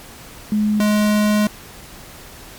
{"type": "tone pair in turn", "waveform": ["sine", "square"], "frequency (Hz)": [211.3, 210.1], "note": ["G#3", "G#3"], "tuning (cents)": [30, 20], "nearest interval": "unison", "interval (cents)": 10, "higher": "first", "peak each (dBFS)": -14, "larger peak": "neither", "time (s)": [[0.52, 0.8], [0.8, 1.47]], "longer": "second", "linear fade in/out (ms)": 2, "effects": ["pink hiss -39 dBFS RMS until 2.58 s", "MP3 96 kbps"]}